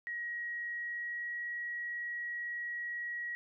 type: tone with pitch glide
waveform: sine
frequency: 1898 to 1909 Hz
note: A#6 to A#6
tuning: +31 to +41 cents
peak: -36 dBFS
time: 0.07-3.35 s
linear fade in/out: 0 ms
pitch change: +10 cents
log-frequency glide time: 0.68-1.41 s
effects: none